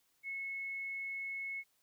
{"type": "tone", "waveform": "sine", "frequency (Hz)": 2190, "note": "C#7", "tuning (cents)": -22, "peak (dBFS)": -38, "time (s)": [0.23, 1.64], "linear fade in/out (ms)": 50, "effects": ["white hiss -75 dBFS RMS until 1.82 s"]}